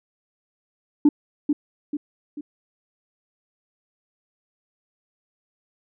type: tone with echo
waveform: sine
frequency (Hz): 293.7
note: D4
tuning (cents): 0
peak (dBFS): -9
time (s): 1.05-1.09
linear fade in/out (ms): 5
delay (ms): 440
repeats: 3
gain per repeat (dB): -7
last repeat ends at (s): 2.41
effects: tanh soft clip ceiling -8 dBFS